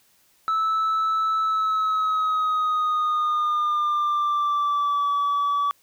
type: tone with pitch glide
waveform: sine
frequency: 1309 to 1146.2 Hz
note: E6 to D6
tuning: -13 to -42 cents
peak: -17 dBFS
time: 0.48-5.71 s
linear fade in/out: 0 ms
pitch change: -229 cents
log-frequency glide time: 1.41-5.1 s
effects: tanh soft clip ceiling -19 dBFS + white hiss -61 dBFS RMS until 5.82 s